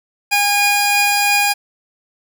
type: tone pair together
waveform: sawtooth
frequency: 816.3 / 2446 Hz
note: G#5 / D#7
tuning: -30 / -30 cents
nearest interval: octave + perfect fifth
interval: 1900 cents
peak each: -12 dBFS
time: 0.31-1.54 s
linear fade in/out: 20 ms
effects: none